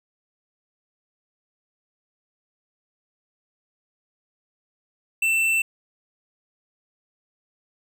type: tone with tanh clipping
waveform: triangle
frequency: 2675 Hz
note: E7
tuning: 25 cents sharp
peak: -20 dBFS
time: 5.22-5.62 s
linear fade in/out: 5 ms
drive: 15 dB
effects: none